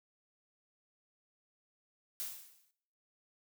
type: noise with exponential decay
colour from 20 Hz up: blue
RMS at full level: -37 dBFS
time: 2.2-2.71 s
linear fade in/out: 0 ms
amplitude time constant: 110 ms
effects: noise-tail reverb RT60 0.7 s tail -19 dB re dry